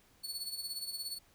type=tone with tremolo; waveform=sawtooth; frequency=4424 Hz; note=C#8; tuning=4 cents flat; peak=-33 dBFS; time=0.23-1.19 s; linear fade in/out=20 ms; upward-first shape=sine; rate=17 Hz; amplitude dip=65%; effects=pink hiss -66 dBFS RMS until 1.34 s